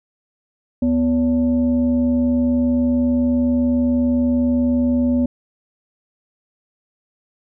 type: tone with frequency modulation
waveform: sine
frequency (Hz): 246.9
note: B3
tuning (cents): 0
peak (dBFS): -14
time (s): 0.82-5.26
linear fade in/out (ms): 5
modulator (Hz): 319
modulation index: 0.48
effects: none